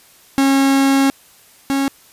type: tone pair in turn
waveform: 45% pulse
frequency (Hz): 272.6 / 274.2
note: C#4 / C#4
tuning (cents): -29 / -19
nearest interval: unison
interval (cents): 10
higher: second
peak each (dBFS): -11 / -15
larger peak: first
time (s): 0.38-1.1 / 1.7-1.88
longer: first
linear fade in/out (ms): 0
effects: white hiss -48 dBFS RMS until 2.12 s + resampled to 32000 Hz